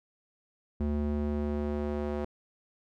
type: tone with band-pass filter sweep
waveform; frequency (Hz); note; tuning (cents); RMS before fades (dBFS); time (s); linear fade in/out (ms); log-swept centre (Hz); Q
square; 73.42; D2; 0; -31; 0.8-2.25; 5; 200 to 460; 1
effects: none